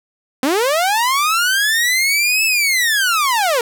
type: linear two-way sweep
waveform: sawtooth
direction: up then down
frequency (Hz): 246.9 to 2637 to 450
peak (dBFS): -10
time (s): 0.43-3.61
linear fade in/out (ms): 2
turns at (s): 2.45
effects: none